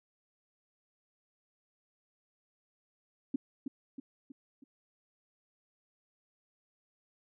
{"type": "tone with echo", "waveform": "sine", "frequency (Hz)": 270.2, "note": "C#4", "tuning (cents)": -44, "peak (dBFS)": -27, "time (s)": [3.34, 3.36], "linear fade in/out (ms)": 5, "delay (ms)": 320, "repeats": 4, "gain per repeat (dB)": -6, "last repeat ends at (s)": 4.64, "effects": []}